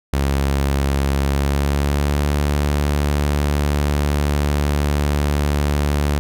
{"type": "tone with pitch glide", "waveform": "sawtooth", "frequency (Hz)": [69.3, 72.79], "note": ["C#2", "D2"], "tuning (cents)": [0, -15], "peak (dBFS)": -12, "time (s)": [0.13, 6.19], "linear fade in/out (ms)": 0, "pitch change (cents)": 85, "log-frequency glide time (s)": [1.24, 2.27], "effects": []}